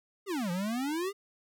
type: exponential two-way sweep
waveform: square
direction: down then up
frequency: 425.2 to 170 to 414 Hz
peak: -31 dBFS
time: 0.26-1.13 s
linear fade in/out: 50 ms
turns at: 0.51 s
effects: none